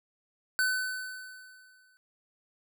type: tone with exponential decay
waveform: square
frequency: 1511 Hz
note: F#6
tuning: 36 cents sharp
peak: -24 dBFS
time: 0.59-1.97 s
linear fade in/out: 0 ms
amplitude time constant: 300 ms
effects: none